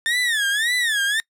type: tone with vibrato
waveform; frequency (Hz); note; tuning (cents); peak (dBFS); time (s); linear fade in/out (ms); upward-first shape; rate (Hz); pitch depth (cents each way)
30% pulse; 1787; A6; +26; -16; 0.06-1.2; 0; sine; 1.8; 190
effects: noise-tail reverb RT60 0.1 s tail -23 dB re dry + low-pass 12000 Hz 12 dB/octave